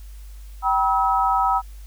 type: tone cluster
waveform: sine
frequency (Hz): 774 / 965 / 1288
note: G5 / B5 / E6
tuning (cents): -22 / -40 / -41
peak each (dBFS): -21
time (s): 0.62-1.62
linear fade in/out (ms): 50
effects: added 50 Hz sine -36 dBFS peak until 1.86 s + white hiss -54 dBFS RMS until 1.86 s